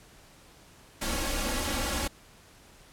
pink noise with comb filter, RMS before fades -30 dBFS, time 1.01-2.08 s, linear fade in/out 10 ms, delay 3.6 ms, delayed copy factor +0.9, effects pink hiss -55 dBFS RMS until 2.92 s + low-pass 12000 Hz 12 dB/octave

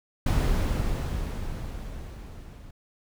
brown noise with level ramp, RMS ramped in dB -21 to -45 dBFS, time 0.26-2.71 s, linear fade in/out 5 ms, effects none

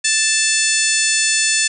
harmonic tone, 880 Hz, A5, in tune, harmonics 2 / 3 / 4 / 5 / 6 / 7 / 8 / 9 / 10, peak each -22 / -21 / -25 / -23 / -24 / -24 / -21 / -26 / -22 dBFS, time 0.04-1.68 s, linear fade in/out 10 ms, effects none

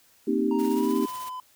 sine chord, C minor seventh, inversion third, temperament equal with one note detuned, 233.1 / 264.7 / 311.1 / 392 Hz, Bb3 / C4 / Eb4 / G4, 0 / +20 / 0 / 0 cents, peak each -27 dBFS, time 0.27-1.06 s, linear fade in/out 10 ms
triangle tone with pitch glide, 932.3 to 1010.8 Hz, A#5 to B5, 0 to +40 cents, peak -31 dBFS, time 0.51-1.4 s, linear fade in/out 2 ms, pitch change +140 cents, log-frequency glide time 0.71-0.96 s
white noise with tremolo, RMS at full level -41 dBFS, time 0.58-1.3 s, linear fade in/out 20 ms, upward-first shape triangle, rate 16 Hz, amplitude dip 50%
effects white hiss -60 dBFS RMS until 1.55 s

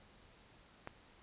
click, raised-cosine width 0.5 ms, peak -28 dBFS, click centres 0.874 s, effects pink hiss -63 dBFS RMS until 1.22 s + resampled to 8000 Hz

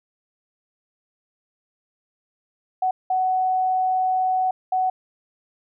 sine tone bursts at uneven times, 746 Hz, F#5, 14 cents sharp, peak -18 dBFS, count 3, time 2.82-2.91 / 3.1-4.51 / 4.72-4.9 s, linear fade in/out 5 ms, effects none

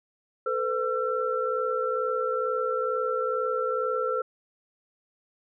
sine tone cluster, 443.8 / 506 / 1346 Hz, A4 / B4 / E6, +15 / +42 / +36 cents, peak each -30 / -28 / -29 dBFS, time 0.46-4.22 s, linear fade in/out 5 ms, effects none

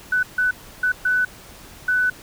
sine tone bursts at uneven times, 1496 Hz, F#6, 19 cents sharp, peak -16 dBFS, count 5, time 0.12-0.23 / 0.38-0.51 / 0.83-0.92 / 1.05-1.25 / 1.88-2.1 s, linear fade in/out 5 ms, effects pink hiss -43 dBFS RMS until 2.22 s

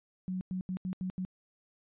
sine tone bursts at uneven times, 185 Hz, F#3, in tune, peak -32 dBFS, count 6, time 0.28-0.41 / 0.51-0.61 / 0.69-0.77 / 0.85-0.93 / 1.01-1.1 / 1.18-1.25 s, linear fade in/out 0 ms, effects resampled to 8000 Hz

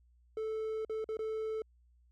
triangle tone with dropouts, 438.3 Hz, A4, 7 cents flat, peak -32 dBFS, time 0.37-1.62 s, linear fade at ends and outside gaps 2 ms, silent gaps 0.849-0.896 / 1.043-1.089 / 1.17-1.191 s, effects added 60 Hz sine -63 dBFS peak until 2.11 s

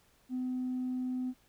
triangle tone with tanh clipping, 253.8 Hz, B3, 47 cents sharp, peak -32 dBFS, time 0.29-1.34 s, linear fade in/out 50 ms, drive 5 dB, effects pink hiss -67 dBFS RMS until 1.48 s

